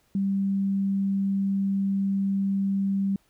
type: tone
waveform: sine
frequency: 196 Hz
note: G3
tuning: in tune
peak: -22 dBFS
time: 0.15-3.16 s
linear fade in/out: 2 ms
effects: pink hiss -66 dBFS RMS until 3.29 s